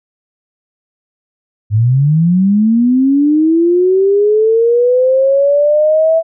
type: linear sweep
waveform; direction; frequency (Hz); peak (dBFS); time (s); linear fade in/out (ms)
sine; up; 101 to 659.3; -7; 1.7-6.23; 50
effects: none